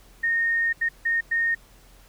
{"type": "tone bursts at uneven times", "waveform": "sine", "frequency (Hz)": 1844, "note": "A#6", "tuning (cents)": -19, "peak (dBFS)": -20, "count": 4, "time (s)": [[0.23, 0.73], [0.81, 0.89], [1.05, 1.21], [1.31, 1.55]], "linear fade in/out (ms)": 10, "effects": ["added 42 Hz sine -52 dBFS peak until 2.08 s", "pink hiss -55 dBFS RMS until 2.08 s"]}